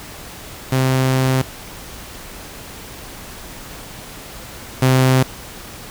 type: tone pair in turn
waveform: sawtooth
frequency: 130.81 / 129.98 Hz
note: C3 / C3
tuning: 0 / -11 cents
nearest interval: unison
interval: 11 cents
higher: first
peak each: -10 / -7 dBFS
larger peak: second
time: 0.72-1.42 / 4.82-5.23 s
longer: first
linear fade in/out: 5 ms
effects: pink hiss -35 dBFS RMS until 5.9 s